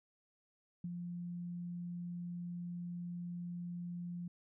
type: tone with ADSR envelope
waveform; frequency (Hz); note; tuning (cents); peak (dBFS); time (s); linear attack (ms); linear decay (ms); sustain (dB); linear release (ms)
sine; 174.61; F3; 0; -37; 0.84-4.28; 4; 39; -3; 5
effects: none